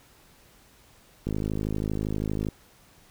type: click train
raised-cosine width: 3 ms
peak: -16 dBFS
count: 65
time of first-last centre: 1.27-2.487 s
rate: 52.6 Hz
effects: pink hiss -57 dBFS RMS until 3.1 s